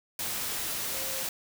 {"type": "tone in noise", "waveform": "sine", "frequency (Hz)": 533, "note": "C5", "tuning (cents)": 32, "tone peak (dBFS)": -42, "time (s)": [0.94, 1.23], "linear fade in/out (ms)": 2, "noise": "white", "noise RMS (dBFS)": -33, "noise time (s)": [0.19, 1.29], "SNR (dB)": -12, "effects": []}